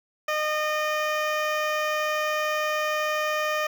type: tone with notch filter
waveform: 15% pulse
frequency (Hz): 611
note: D#5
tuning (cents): -32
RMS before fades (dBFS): -26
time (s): 0.28-3.67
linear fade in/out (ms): 5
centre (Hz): 9500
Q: 0.62
effects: none